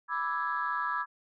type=chord; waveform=sine; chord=E dominant seventh; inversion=second; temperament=equal; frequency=987.8 / 1174.7 / 1318.5 / 1661.2 Hz; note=B5 / D6 / E6 / G#6; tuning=0 / 0 / 0 / 0 cents; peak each=-34 dBFS; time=0.08-1.06 s; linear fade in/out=50 ms; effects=tanh soft clip ceiling -20 dBFS